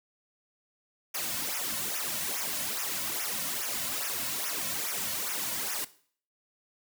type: noise with flanger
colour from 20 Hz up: white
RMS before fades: -33 dBFS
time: 1.14-5.85 s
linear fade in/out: 10 ms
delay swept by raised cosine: 0.23 to 2.53 ms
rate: 2.4 Hz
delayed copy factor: -1
effects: noise-tail reverb RT60 0.5 s tail -17 dB re dry